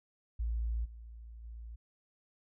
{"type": "tone with level steps", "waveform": "sine", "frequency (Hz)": 56.9, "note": "A#1", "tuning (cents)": -41, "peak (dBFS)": [-31, -46, -43], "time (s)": [0.39, 1.76], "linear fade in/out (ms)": 10, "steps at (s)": [0.84, 1.43], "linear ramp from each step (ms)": 20, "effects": []}